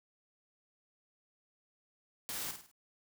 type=noise with echo; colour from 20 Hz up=white; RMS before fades=-40 dBFS; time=2.29-2.51 s; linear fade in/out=0 ms; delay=51 ms; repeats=4; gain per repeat=-7 dB; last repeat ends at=2.714 s; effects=none